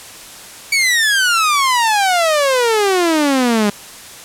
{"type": "exponential sweep", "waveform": "sawtooth", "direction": "down", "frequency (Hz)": [2288, 200.9], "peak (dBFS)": -8, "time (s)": [0.72, 3.7], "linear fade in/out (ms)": 5, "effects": ["white hiss -35 dBFS RMS until 4.24 s", "low-pass 11000 Hz 12 dB/octave"]}